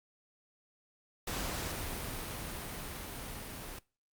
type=noise with level ramp; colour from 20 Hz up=pink; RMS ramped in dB=-37 to -44 dBFS; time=1.27-3.79 s; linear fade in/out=5 ms; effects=noise-tail reverb RT60 0.3 s tail -22 dB re dry + Opus 48 kbps